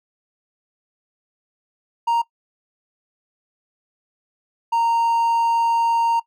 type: tone pair in turn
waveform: triangle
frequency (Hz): 932.3 / 925.9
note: A#5 / A#5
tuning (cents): 0 / -12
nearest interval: unison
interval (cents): 12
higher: first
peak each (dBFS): -14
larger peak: neither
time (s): 2.07-2.22 / 4.72-6.2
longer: second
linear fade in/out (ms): 10
effects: noise-tail reverb RT60 0.1 s tail -20 dB re dry